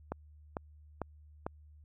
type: click train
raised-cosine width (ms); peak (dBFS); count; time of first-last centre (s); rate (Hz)
1; -21; 4; 0.12-1.465; 2.23
effects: added 75 Hz sine -54 dBFS peak until 1.84 s